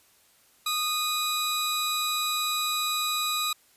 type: tone pair together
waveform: sawtooth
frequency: 1235 / 3921 Hz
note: D#6 / B7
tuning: -13 / -13 cents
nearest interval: octave + minor sixth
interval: 2000 cents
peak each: -25 dBFS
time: 0.66-3.53 s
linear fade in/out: 5 ms
effects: white hiss -61 dBFS RMS until 3.76 s + resampled to 32000 Hz